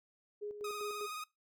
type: tone with tremolo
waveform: sine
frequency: 415.3 Hz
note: G#4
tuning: in tune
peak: -38 dBFS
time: 0.41-1.07 s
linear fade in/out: 20 ms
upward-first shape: square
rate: 5 Hz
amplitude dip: 55%
type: tone with vibrato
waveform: sawtooth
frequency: 1245 Hz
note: D#6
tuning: 1 cent sharp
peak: -37 dBFS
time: 0.64-1.24 s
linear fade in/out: 5 ms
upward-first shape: sine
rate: 19 Hz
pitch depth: 35 cents each way
effects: noise-tail reverb RT60 0.2 s tail -21 dB re dry